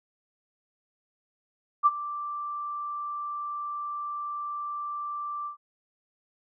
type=tone with ADSR envelope; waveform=sine; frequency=1174.7 Hz; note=D6; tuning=in tune; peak=-14 dBFS; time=1.83-5.57 s; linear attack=32 ms; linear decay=36 ms; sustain=-17 dB; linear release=110 ms; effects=none